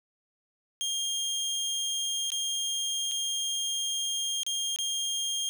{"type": "tone with dropouts", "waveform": "25% pulse", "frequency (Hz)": 3218, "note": "G7", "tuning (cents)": 45, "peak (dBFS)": -25, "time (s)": [0.81, 5.49], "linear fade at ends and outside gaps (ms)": 0, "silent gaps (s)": [[2.303, 2.319], [3.113, 3.118], [4.433, 4.465], [4.761, 4.787]], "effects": []}